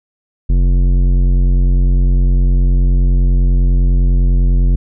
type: tone with tanh clipping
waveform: sine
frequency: 44.95 Hz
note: F#1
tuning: 49 cents flat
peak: -10 dBFS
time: 0.49-4.76 s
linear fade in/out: 10 ms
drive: 13 dB
effects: none